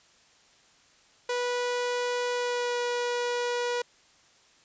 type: tone with pitch glide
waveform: sawtooth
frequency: 489.6 to 484.8 Hz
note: B4 to B4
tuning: -15 to -32 cents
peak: -23 dBFS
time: 1.29-3.82 s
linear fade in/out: 5 ms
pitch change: -17 cents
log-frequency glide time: 2.33-2.78 s
effects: white hiss -60 dBFS RMS until 4.64 s + resampled to 16000 Hz